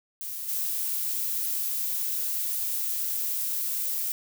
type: noise with level steps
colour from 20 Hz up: violet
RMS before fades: -35 / -29 dBFS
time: 0.21-4.12 s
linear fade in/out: 0 ms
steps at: 0.48 s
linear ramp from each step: 10 ms
effects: none